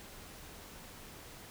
silence, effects pink hiss -51 dBFS RMS until 1.5 s

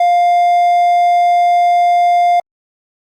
triangle tone, 702 Hz, F5, 9 cents sharp, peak -6 dBFS, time 0-2.4 s, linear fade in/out 5 ms, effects Opus 32 kbps

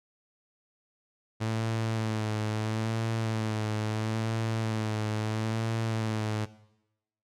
sawtooth tone with vibrato, 110 Hz, A2, in tune, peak -24 dBFS, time 1.4-6.46 s, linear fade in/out 20 ms, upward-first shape sine, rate 0.75 Hz, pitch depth 42 cents each way, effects noise-tail reverb RT60 0.9 s tail -18 dB re dry + low-pass 8000 Hz 12 dB/octave

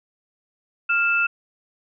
sine tone pair together, 1396.9 / 2637 Hz, F6 / E7, 0 / 0 cents, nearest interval major seventh, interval 1100 cents, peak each -20 dBFS, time 0.89-1.27 s, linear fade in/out 10 ms, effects none

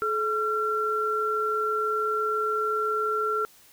sine tone pair together, 429.3 / 1363 Hz, A4 / F6, -43 / -43 cents, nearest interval octave + minor sixth, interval 2000 cents, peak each -28 / -25 dBFS, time 0.02-3.45 s, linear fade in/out 0 ms, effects white hiss -55 dBFS RMS until 3.72 s

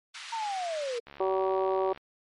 white high-pass noise, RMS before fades -35 dBFS, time 0.14-0.99 s, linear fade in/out 10 ms, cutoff 1100 Hz, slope 24 dB/octave
sine linear sweep, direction down, 932.3 to 454.3 Hz, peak -30 dBFS, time 0.32-1 s, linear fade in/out 10 ms
click train, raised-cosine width 0.3 ms, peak -29 dBFS, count 65, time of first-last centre 1.07-1.975 s, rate 70.7 Hz
harmonic tone, 190 Hz, F#3, 46 cents sharp, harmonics 2 / 3 / 4 / 5 / 6, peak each -27 / -31 / -33 / -35 / -37 dBFS, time 1.2-1.93 s, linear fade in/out 5 ms
effects low-pass 4000 Hz 12 dB/octave + MP3 48 kbps

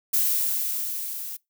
violet noise with level ramp, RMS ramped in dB -21 to -35 dBFS, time 0.13-1.37 s, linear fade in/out 10 ms, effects noise-tail reverb RT60 0.2 s tail -24 dB re dry

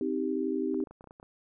sine chord, C minor, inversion none, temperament just, 261.6 / 314 / 392.4 Hz, C4 / Eb4 / G4, 0 / +16 / +2 cents, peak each -32 dBFS, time 0.01-0.84 s, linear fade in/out 2 ms
clicks, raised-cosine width 1 ms, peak -35 dBFS, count 10, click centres 0.744 / 0.803 / 0.872 / 0.91 / 1.009 / 1.042 / 1.073 / 1.109 / 1.199 / 1.229 s
effects none

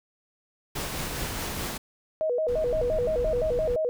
pink noise with tremolo, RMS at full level -31 dBFS, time 0.75-1.78 s, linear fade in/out 10 ms, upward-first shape sine, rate 4.8 Hz, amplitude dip 25%
sine tone with vibrato, 554.4 Hz, C#5, in tune, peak -23 dBFS, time 2.21-3.89 s, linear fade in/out 0 ms, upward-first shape square, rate 5.8 Hz, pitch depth 220 cents each way
brown noise, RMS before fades -34 dBFS, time 2.48-3.76 s, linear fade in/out 5 ms
effects none

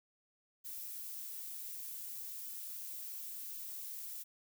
violet noise, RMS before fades -45 dBFS, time 0.64-4.24 s, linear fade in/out 20 ms, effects none

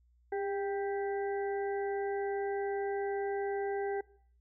harmonic tone with a mistuned harmonic, 393.9 Hz, G4, 8 cents sharp, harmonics 1 / 2 / 4 / 5, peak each -33 / -38 / -46 / -49 dBFS, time 0.32-4.01 s, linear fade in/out 5 ms, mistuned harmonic 1, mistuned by +32 cents, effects noise-tail reverb RT60 0.6 s tail -22 dB re dry + added 60 Hz sine -64 dBFS peak until 4.4 s

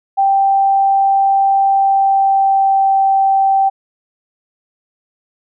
sine tone with pitch glide, 784 to 778.6 Hz, G5 to G5, 0 to -12 cents, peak -9 dBFS, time 0.17-3.7 s, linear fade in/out 20 ms, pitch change -12 cents, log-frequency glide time 1.66-2.97 s, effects none

